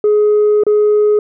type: tone with dropouts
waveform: sine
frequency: 420 Hz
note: G#4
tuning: 19 cents sharp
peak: -6 dBFS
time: 0.04-1.19 s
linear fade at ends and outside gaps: 2 ms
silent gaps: 0.636-0.666 s
effects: tanh soft clip ceiling -6 dBFS